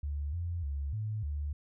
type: tone with pitch steps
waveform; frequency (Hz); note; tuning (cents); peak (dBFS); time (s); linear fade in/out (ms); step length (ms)
sine; 72.4 / 86 / 70.6 / 107.6 / 73.2; D2 / F2 / C#2 / A2 / D2; -24 / -26 / +32 / -38 / -5; -32; 0.03-1.53; 5; 300
effects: none